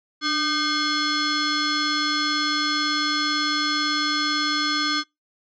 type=tone with frequency modulation; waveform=sine; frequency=1539 Hz; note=G6; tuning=32 cents flat; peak=-20 dBFS; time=0.21-5.04 s; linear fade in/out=50 ms; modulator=918 Hz; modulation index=3.9; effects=noise-tail reverb RT60 0.2 s tail -25 dB re dry

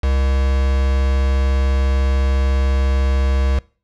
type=tone with quantisation; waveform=triangle; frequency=67 Hz; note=C2; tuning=42 cents sharp; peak=-12 dBFS; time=0.03-3.59 s; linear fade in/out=5 ms; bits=4; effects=noise-tail reverb RT60 0.4 s tail -23 dB re dry + low-pass 5000 Hz 12 dB/octave

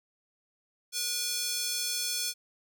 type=tone with high-pass filter; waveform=square; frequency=483.1 Hz; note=B4; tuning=38 cents flat; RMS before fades=-32 dBFS; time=0.92-2.34 s; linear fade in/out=50 ms; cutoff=4600 Hz; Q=1.3; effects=none

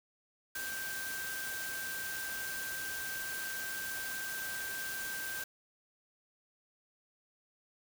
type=tone in noise; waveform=sine; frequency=1568 Hz; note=G6; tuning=in tune; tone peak=-39 dBFS; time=0.55-5.44 s; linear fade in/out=5 ms; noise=white; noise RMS=-42 dBFS; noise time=0.55-5.44 s; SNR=0 dB; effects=none

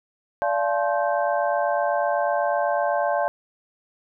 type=tone cluster; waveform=sine; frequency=582 / 690 / 862 / 1059 / 1556 Hz; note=D5 / F5 / A5 / C6 / G6; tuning=-16 / -21 / -36 / +21 / -13 cents; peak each=-24 / -24 / -27 / -31 / -31 dBFS; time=0.42-3.28 s; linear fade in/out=0 ms; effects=none

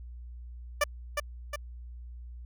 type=tone with echo; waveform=15% pulse; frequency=587.3 Hz; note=D5; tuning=in tune; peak=-16 dBFS; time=0.81-0.84 s; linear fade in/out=5 ms; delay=360 ms; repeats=2; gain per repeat=-5 dB; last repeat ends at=1.56 s; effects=added 60 Hz sine -41 dBFS peak until 2.45 s

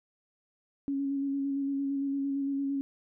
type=tone with vibrato; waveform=sine; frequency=276.9 Hz; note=C#4; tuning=2 cents flat; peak=-28 dBFS; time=0.88-2.81 s; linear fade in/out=0 ms; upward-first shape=square; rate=8.8 Hz; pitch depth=16 cents each way; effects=none

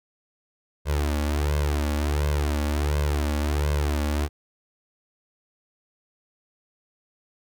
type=tone with flanger; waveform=sawtooth; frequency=73.42 Hz; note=D2; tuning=in tune; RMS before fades=-24 dBFS; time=0.85-4.29 s; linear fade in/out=50 ms; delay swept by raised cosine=1.9 to 3.6 ms; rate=1.4 Hz; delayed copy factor=+0.9; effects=none

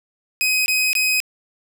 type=tone bursts; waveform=sawtooth; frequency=2519 Hz; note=D#7; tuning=21 cents sharp; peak=-13 dBFS; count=3; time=0.41-1.202 s; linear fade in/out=0 ms; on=250 ms; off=21 ms; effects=none

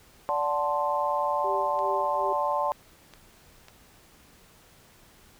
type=chord; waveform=sine; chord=D dominant seventh; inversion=none; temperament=equal with one note detuned; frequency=583.3 / 740 / 880 / 1046.5 Hz; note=D5 / F#5 / A5 / C6; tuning=-12 / 0 / 0 / 0 cents; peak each=-29 / -33 / -28 / -29 dBFS; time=0.29-2.72 s; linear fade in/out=0 ms
type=tone with tremolo; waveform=sine; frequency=391.3 Hz; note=G4; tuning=3 cents flat; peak=-30 dBFS; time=1.44-2.33 s; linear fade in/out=5 ms; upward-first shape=sine; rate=2.6 Hz; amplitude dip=90%
type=clicks; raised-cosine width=0.2 ms; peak=-29 dBFS; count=3; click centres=1.79 / 3.137 / 3.684 s
effects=pink hiss -56 dBFS RMS until 5.39 s

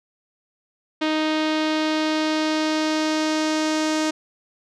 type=tone with low-pass filter sweep; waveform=sawtooth; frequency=311.1 Hz; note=D#4; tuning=in tune; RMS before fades=-22 dBFS; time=1.01-4.11 s; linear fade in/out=10 ms; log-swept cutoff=3700 to 6500 Hz; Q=1.7; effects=none

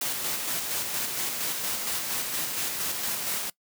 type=noise with tremolo; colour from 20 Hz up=white; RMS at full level=-29 dBFS; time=0.01-3.5 s; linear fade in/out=5 ms; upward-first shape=square; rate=4.3 Hz; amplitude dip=30%; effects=noise-tail reverb RT60 0.1 s tail -22 dB re dry + high-pass 100 Hz 12 dB/octave

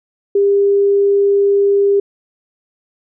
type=tone; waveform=sine; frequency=400.5 Hz; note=G4; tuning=37 cents sharp; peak=-9 dBFS; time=0.35-2 s; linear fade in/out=5 ms; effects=none

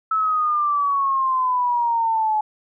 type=exponential sweep; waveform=sine; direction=down; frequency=1310 to 850 Hz; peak=-17 dBFS; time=0.11-2.41 s; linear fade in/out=5 ms; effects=none

